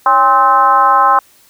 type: tone with frequency modulation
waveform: sine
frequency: 1049 Hz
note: C6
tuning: 4 cents sharp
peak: -6 dBFS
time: 0.06-1.19 s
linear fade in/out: 2 ms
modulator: 244 Hz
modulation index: 1.2
effects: white hiss -48 dBFS RMS until 1.49 s